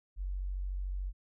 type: tone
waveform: sine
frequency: 46.86 Hz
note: F#1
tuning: 23 cents sharp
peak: -33 dBFS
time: 0.16-1.13 s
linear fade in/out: 50 ms
effects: none